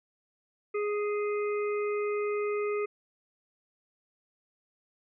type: harmonic tone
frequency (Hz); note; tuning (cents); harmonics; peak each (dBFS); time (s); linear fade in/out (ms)
415.3; G#4; 0; 1 / 3 / 5 / 6; -28 / -38 / -42 / -44; 0.74-2.86; 10
effects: none